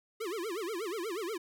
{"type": "tone with vibrato", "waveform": "square", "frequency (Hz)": 392, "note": "G4", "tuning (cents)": 0, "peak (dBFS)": -35, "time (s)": [0.2, 1.38], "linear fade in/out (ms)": 10, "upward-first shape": "sine", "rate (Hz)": 8.3, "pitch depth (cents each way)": 280, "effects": []}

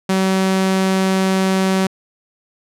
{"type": "tone", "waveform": "sawtooth", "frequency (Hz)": 190, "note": "F#3", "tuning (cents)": 46, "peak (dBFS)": -10, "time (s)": [0.09, 1.87], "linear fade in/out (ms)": 5, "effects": ["low-pass 11000 Hz 12 dB/octave"]}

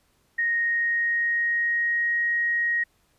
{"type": "tone with pitch glide", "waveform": "sine", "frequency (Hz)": [1864.7, 1883.1], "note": ["A#6", "A#6"], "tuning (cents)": [0, 17], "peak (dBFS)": -21, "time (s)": [0.38, 2.84], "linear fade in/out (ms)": 10, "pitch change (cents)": 17, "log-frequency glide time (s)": [0.56, 2.2], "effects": ["pink hiss -66 dBFS RMS until 3.18 s", "resampled to 32000 Hz"]}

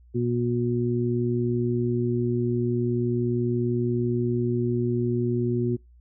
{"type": "harmonic tone", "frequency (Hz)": 120.4, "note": "B2", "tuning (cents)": -44, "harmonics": [1, 2, 3], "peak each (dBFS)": [-26, -27, -26], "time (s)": [0.14, 5.77], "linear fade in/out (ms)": 20, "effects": ["noise-tail reverb RT60 0.2 s tail -25 dB re dry", "added 60 Hz sine -50 dBFS peak until 6 s"]}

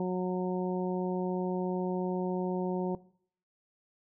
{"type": "harmonic tone", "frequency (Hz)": 182.8, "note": "F#3", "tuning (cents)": -21, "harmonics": [1, 2, 3, 4, 5], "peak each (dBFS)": [-31, -33, -39, -42, -41], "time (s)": [0, 2.95], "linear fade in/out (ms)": 2, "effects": ["noise-tail reverb RT60 0.6 s tail -20 dB re dry"]}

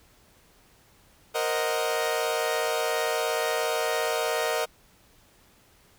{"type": "chord", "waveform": "sawtooth", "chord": "C half-diminished seventh", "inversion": "third", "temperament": "equal", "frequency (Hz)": [466.2, 523.3, 622.3, 740], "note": ["Bb4", "C5", "Eb5", "Gb5"], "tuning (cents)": [0, 0, 0, 0], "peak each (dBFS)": [-25, -30, -25, -29], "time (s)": [1.34, 4.66], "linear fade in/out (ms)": 20, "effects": ["pink hiss -59 dBFS RMS until 5.98 s"]}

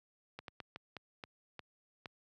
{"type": "slowing click train", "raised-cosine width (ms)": 0.3, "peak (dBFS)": -28, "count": 8, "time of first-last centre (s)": [0.39, 2.058], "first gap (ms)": 92, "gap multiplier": 1.31, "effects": ["high-pass 80 Hz 12 dB/octave"]}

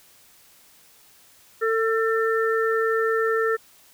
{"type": "harmonic tone", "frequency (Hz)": 448.2, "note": "A4", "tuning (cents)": 32, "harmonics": [1, 3, 4], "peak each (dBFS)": [-21, -26, -27], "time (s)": [1.61, 3.57], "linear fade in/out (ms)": 20, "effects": ["white hiss -54 dBFS RMS until 3.93 s"]}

